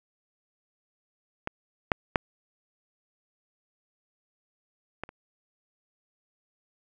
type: clicks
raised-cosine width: 0.5 ms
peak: -15 / -6 / -6 / -18 / -29 dBFS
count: 5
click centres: 1.474 / 1.918 / 2.158 / 5.036 / 5.091 s
effects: none